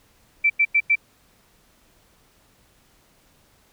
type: tone bursts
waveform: sine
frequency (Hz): 2334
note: D7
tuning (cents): -11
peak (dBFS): -14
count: 4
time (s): 0.44-0.956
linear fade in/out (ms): 10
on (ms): 60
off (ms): 92
effects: pink hiss -59 dBFS RMS until 3.72 s

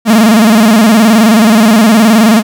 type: tone with vibrato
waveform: 45% pulse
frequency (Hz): 220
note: A3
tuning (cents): 0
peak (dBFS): -3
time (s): 0.05-2.43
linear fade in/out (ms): 50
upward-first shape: square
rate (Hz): 19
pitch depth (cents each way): 86
effects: none

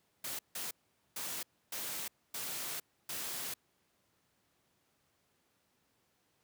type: noise bursts at uneven times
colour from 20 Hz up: white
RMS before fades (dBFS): -40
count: 6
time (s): 0.24-0.39 / 0.55-0.71 / 1.16-1.43 / 1.72-2.08 / 2.34-2.8 / 3.09-3.54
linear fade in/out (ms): 5
effects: pink hiss -75 dBFS RMS until 6.43 s + high-pass 100 Hz 12 dB/octave

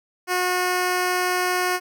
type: tone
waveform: 10% pulse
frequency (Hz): 362.5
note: F#4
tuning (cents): -35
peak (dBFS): -12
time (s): 0.27-1.8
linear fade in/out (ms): 50
effects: none

